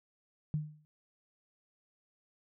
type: tone with exponential decay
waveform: sine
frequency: 151.9 Hz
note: D#3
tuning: 41 cents flat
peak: -27 dBFS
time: 0.54-0.85 s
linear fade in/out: 0 ms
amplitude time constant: 67 ms
effects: none